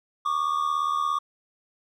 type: tone pair together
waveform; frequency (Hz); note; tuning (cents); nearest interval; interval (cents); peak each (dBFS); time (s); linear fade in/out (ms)
triangle; 1122.7 / 1200; C#6 / D6; +22 / +37; minor second; 115; -24; 0.25-1.19; 10
effects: none